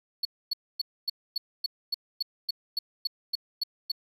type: tone bursts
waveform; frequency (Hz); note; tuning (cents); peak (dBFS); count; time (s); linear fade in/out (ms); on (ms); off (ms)
triangle; 4403; C#8; -13; -24; 14; 0.23-3.918; 5; 22; 260
effects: none